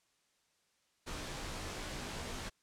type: noise with comb filter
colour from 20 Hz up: pink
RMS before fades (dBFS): -42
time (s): 1.06-2.5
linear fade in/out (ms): 20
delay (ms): 18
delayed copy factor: -0.85
effects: white hiss -75 dBFS RMS until 2.62 s + low-pass 8000 Hz 12 dB/octave